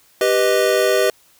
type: chord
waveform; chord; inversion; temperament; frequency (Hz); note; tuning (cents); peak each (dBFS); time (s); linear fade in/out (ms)
square; G augmented; none; equal; 392 / 493.9 / 622.3; G4 / B4 / D#5; 0 / 0 / 0; -19; 0.21-1.1; 2
effects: white hiss -54 dBFS RMS until 1.39 s